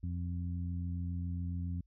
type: harmonic tone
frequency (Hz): 87.31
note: F2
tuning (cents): 0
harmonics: 1 / 2 / 3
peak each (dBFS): -35 / -41 / -47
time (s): 0.03-1.81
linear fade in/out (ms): 5
effects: added 50 Hz sine -65 dBFS peak until 1.86 s